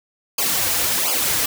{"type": "noise with flanger", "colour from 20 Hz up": "white", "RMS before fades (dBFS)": -20, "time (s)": [0.38, 1.46], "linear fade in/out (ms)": 5, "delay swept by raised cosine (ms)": [0.52, 5.42], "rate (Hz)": 1.4, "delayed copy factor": -1, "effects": []}